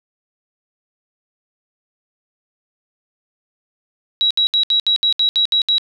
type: tone bursts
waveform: sine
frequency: 3876 Hz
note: B7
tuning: 33 cents flat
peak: -12 dBFS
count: 10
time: 4.21-5.782 s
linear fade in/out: 0 ms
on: 96 ms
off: 68 ms
effects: none